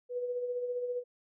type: tone with tremolo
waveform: sine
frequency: 491.5 Hz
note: B4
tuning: 8 cents flat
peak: -30 dBFS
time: 0.09-1.04 s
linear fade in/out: 50 ms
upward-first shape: sine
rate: 15 Hz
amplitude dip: 45%
effects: none